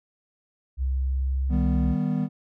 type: tone with pitch glide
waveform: sine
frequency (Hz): 65.7 to 66.93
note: C2 to C2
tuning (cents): +8 to +40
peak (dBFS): -22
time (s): 0.77-1.96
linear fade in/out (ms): 50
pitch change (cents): +32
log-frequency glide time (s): 0.94-1.8
type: chord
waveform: triangle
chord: Eb augmented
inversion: none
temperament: equal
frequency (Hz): 155.56 / 196 / 246.9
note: Eb3 / G3 / B3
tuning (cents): 0 / 0 / 0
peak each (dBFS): -25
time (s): 1.49-2.29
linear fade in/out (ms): 50
effects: none